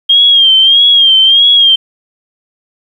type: tone with vibrato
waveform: sine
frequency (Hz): 3216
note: G7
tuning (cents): +44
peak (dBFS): -3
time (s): 0.09-1.76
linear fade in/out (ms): 10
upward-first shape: sine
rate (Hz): 1.6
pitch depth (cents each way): 67
effects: 7-bit